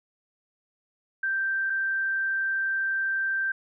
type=tone pair in turn; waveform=sine; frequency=1568 / 1568 Hz; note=G6 / G6; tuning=0 / 0 cents; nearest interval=unison; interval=0 cents; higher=neither; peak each=-24 dBFS; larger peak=neither; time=1.23-1.7 / 1.7-3.52 s; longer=second; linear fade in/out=5 ms; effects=none